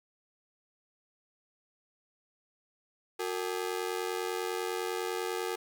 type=ring-modulated tone; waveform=sawtooth; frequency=410.6 Hz; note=G#4; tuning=20 cents flat; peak=-25 dBFS; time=3.19-5.56 s; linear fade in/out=10 ms; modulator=45 Hz; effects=9-bit